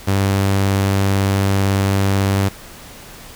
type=tone; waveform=sawtooth; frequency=98 Hz; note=G2; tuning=in tune; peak=-10 dBFS; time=0.07-2.49 s; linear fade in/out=10 ms; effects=pink hiss -38 dBFS RMS until 3.35 s